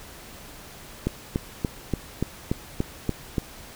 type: click train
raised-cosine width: 3 ms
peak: -10 dBFS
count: 9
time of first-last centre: 1.07-3.382 s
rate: 3.46 Hz
effects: pink hiss -44 dBFS RMS until 3.75 s